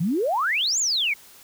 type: exponential two-way sweep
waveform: sine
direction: up then down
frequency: 150.1 to 7459 to 2127 Hz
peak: -20 dBFS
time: 0-1.14 s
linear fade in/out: 10 ms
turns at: 0.79 s
effects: white hiss -49 dBFS RMS until 1.43 s